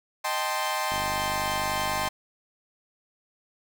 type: chord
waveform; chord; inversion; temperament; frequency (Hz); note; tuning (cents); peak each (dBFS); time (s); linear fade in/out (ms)
sawtooth; A half-diminished seventh; second; equal; 622.3 / 784 / 880 / 1046.5; Eb5 / G5 / A5 / C6; 0 / 0 / 0 / 0; -30 / -28 / -29 / -26; 0.24-2.09; 10
type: click train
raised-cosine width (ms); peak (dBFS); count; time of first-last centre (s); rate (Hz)
3; -26; 59; 0.92-2.075; 50.2
effects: none